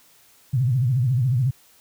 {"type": "tone with vibrato", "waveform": "sine", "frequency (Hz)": 126, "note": "B2", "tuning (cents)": 35, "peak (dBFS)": -17, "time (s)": [0.53, 1.51], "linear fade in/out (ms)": 10, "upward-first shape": "sine", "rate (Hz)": 14, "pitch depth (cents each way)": 170, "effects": ["white hiss -55 dBFS RMS until 1.8 s"]}